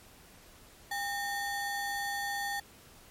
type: ring-modulated tone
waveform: square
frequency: 1318.5 Hz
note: E6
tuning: in tune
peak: -30 dBFS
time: 0.91-2.6 s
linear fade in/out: 5 ms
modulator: 512 Hz
effects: pink hiss -56 dBFS RMS until 3.1 s + MP3 64 kbps